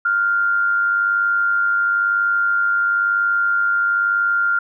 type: tone pair together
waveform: sine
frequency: 1396.9 / 1497.9 Hz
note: F6 / F#6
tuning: 0 / +21 cents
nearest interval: minor second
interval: 121 cents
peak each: -15 / -27 dBFS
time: 0.05-4.59 s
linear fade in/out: 5 ms
effects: none